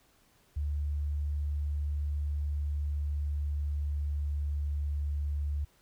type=tone with pitch glide; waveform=sine; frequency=73.2 to 72.74 Hz; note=D2 to D2; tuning=-5 to -16 cents; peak=-29 dBFS; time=0.56-5.65 s; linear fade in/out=10 ms; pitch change=-11 cents; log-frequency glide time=2.11-4.84 s; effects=pink hiss -66 dBFS RMS until 5.81 s